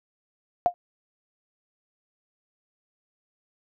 sine tone with exponential decay, 706 Hz, F5, 19 cents sharp, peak -12 dBFS, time 0.66-0.74 s, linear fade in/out 0 ms, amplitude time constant 16 ms, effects none

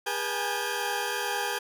20% pulse tone cluster, 406.4 / 484.8 / 815 / 855 / 1581 Hz, G#4 / B4 / G#5 / A5 / G6, -38 / -32 / -33 / -50 / +14 cents, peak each -30 dBFS, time 0.06-1.59 s, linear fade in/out 10 ms, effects none

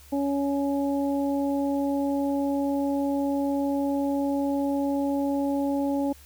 harmonic tone, 280 Hz, C#4, 18 cents sharp, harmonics 1 / 2 / 3, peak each -24 / -30 / -34 dBFS, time 0.12-6.13 s, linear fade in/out 10 ms, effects added 70 Hz sine -50 dBFS peak until 6.25 s + white hiss -53 dBFS RMS until 6.25 s

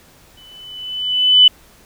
sine tone with exponential growth, 2999 Hz, F#7, 23 cents sharp, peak -3 dBFS, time 0.37-1.48 s, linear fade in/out 5 ms, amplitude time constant 240 ms, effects pink hiss -48 dBFS RMS until 1.85 s

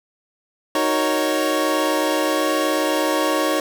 25% pulse chord, D# minor seventh, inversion none, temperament equal, 311.1 / 370 / 466.2 / 554.4 Hz, D#4 / F#4 / A#4 / C#5, 0 / 0 / 0 / 0 cents, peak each -18 / -23 / -24 / -18 dBFS, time 0.75-3.6 s, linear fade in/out 2 ms, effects none

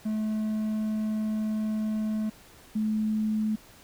triangle / sine tone pair in turn, 215.9 / 215.9 Hz, A3 / A3, -33 / -33 cents, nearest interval unison, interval 0 cents, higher neither, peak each -24 dBFS, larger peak neither, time 0.05-2.3 / 2.75-3.56 s, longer first, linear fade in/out 10 ms, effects pink hiss -53 dBFS RMS until 3.83 s

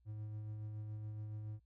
triangle tone with tremolo, 106.9 Hz, A2, 49 cents flat, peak -39 dBFS, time 0.05-1.6 s, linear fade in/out 50 ms, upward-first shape sine, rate 7.1 Hz, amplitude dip 25%, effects added 60 Hz sine -69 dBFS peak until 1.65 s

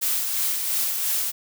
blue noise with tremolo, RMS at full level -23 dBFS, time 0.01-1.32 s, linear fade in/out 20 ms, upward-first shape sine, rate 2.9 Hz, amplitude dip 35%, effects none

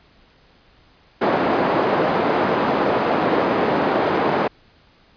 white band-pass noise, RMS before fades -19 dBFS, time 1.21-4.48 s, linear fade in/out 10 ms, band 210 to 780 Hz, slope 12 dB/octave, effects pink hiss -54 dBFS RMS until 5.16 s + resampled to 11025 Hz

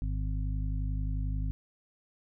harmonic tone, 51.3 Hz, G#1, 21 cents flat, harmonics 1 / 2 / 3 / 5, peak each -30 / -36 / -40 / -44 dBFS, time 0.02-1.51 s, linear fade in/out 0 ms, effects none

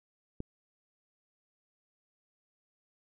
click, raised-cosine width 3 ms, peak -24 dBFS, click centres 0.404 s, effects none

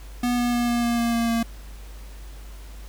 square tone with pitch steps, 244 / 242 / 240.1 / 238.2 / 236.2 / 234.3 / 232.4 / 230.6 Hz, B3 / B3 / B3 / A#3 / A#3 / A#3 / A#3 / A#3, -21 / -35 / -49 / +38 / +23 / +9 / -5 / -19 cents, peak -21 dBFS, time 0.23-1.43 s, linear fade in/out 5 ms, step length 150 ms, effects added 50 Hz sine -37 dBFS peak until 2.88 s + pink hiss -49 dBFS RMS until 2.88 s

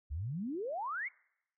sine exponential sweep, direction up, 65.1 to 2300 Hz, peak -35 dBFS, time 0.1-1.09 s, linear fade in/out 20 ms, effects noise-tail reverb RT60 0.8 s tail -25 dB re dry

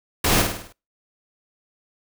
pink noise with echo, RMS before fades -19 dBFS, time 0.24-0.42 s, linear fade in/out 5 ms, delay 51 ms, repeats 6, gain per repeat -5 dB, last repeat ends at 0.726 s, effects noise-tail reverb RT60 0.3 s tail -26 dB re dry

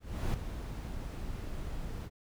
brown noise with ADSR envelope, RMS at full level -30 dBFS, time 0-2.1 s, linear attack 340 ms, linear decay 4 ms, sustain -9 dB, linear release 49 ms, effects none

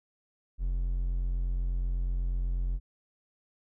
triangle tone, 44.1 Hz, F1, 18 cents sharp, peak -25 dBFS, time 0.58-2.8 s, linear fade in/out 50 ms, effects none

